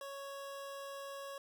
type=tone; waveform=25% pulse; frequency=554.4 Hz; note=C#5; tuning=in tune; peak=-40 dBFS; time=0.01-1.38 s; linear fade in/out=2 ms; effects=none